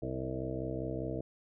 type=harmonic tone with a mistuned harmonic; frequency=65 Hz; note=C2; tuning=11 cents flat; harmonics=1 / 2 / 3 / 4 / 5 / 6 / 7 / 8 / 9 / 10; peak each=-44 / -40 / -48 / -44 / -40 / -52 / -41 / -47 / -45 / -45 dBFS; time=0.02-1.21 s; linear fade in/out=5 ms; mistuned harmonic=9; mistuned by=+30 cents; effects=none